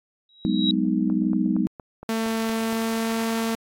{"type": "tone with exponential growth", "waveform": "sine", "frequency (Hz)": 3852, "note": "B7", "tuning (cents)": -44, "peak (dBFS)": -18, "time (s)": [0.29, 0.71], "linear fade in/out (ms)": 2, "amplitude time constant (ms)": 90}
{"type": "chord", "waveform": "sine", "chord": "G# minor seventh", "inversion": "third", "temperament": "just", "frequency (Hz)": [186.89, 207.7, 249.2, 311.5], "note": ["F#3", "G#3", "B3", "D#4"], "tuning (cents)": [18, 0, 16, 2], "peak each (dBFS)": -25, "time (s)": [0.45, 1.67], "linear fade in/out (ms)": 0}
{"type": "click train", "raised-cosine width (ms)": 1, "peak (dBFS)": -24, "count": 8, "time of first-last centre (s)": [1.1, 2.728], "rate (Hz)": 4.3}
{"type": "tone with pitch glide", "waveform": "sawtooth", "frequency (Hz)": [224.3, 226.3], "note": ["A3", "A3"], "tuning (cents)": [34, 49], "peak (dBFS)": -19, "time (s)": [2.09, 3.55], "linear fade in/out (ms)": 2, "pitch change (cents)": 15, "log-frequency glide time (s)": [2.54, 3.22]}
{"effects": ["AAC 64 kbps"]}